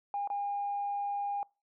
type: tone with dropouts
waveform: sine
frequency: 810 Hz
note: G#5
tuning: 43 cents flat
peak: -30 dBFS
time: 0.14-1.43 s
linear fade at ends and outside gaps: 1 ms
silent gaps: 0.275-0.301 s
effects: noise-tail reverb RT60 0.3 s tail -26 dB re dry + tanh soft clip ceiling -26 dBFS